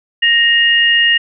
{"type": "tone pair together", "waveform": "sine", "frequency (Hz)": [1864.7, 2841], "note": ["A#6", "F7"], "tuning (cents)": [0, 29], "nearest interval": "perfect fifth", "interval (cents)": 729, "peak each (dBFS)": -11, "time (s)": [0.22, 1.18], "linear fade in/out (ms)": 10, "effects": []}